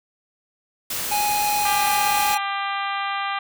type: noise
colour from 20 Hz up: white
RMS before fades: -27 dBFS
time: 0.9-2.35 s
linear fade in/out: 5 ms
type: tone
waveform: square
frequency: 830.6 Hz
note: G#5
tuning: in tune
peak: -21 dBFS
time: 1.11-2.38 s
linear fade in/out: 10 ms
type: harmonic tone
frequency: 396.8 Hz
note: G4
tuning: 21 cents sharp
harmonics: 2 / 3 / 4 / 5 / 6 / 7 / 8 / 9 / 10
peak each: -28 / -27 / -33 / -33 / -34 / -37 / -36 / -41 / -41 dBFS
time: 1.65-3.39 s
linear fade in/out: 5 ms
effects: none